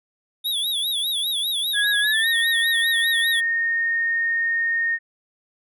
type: tone with vibrato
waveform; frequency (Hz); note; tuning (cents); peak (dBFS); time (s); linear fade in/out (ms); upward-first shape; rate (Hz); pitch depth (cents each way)
square; 3597; A7; +37; -22; 0.44-3.41; 20; sine; 5; 130
type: tone with pitch glide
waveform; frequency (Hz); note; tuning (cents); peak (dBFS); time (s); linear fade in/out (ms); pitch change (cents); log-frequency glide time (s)
sine; 1661.2 to 1843.2; G#6 to A#6; 0 to -20; -19; 1.73-4.99; 50; +180; 2-2.29
effects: none